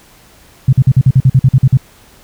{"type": "tone bursts", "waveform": "sine", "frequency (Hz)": 130.81, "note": "C3", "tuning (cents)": 0, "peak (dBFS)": -3, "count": 12, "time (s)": [0.68, 1.773], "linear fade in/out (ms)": 5, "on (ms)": 48, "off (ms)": 47, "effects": ["pink hiss -44 dBFS RMS until 2.23 s"]}